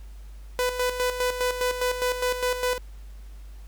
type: tone with tremolo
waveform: sawtooth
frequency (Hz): 498.4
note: B4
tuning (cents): +16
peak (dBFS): -18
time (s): 0.59-2.78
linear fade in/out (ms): 0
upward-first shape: square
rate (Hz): 4.9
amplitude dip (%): 60
effects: added 50 Hz sine -39 dBFS peak until 3.67 s + pink hiss -58 dBFS RMS until 3.67 s